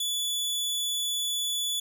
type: tone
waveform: sawtooth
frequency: 3444 Hz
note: A7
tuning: 38 cents flat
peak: -24 dBFS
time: 0-1.8 s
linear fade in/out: 5 ms
effects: none